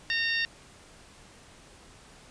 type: harmonic tone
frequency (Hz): 918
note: A#5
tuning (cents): -27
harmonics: 2 / 3 / 4 / 5 / 6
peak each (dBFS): -28 / -32 / -34 / -36 / -38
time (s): 0.1-0.45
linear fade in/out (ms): 0
effects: pink hiss -53 dBFS RMS until 2.3 s + resampled to 22050 Hz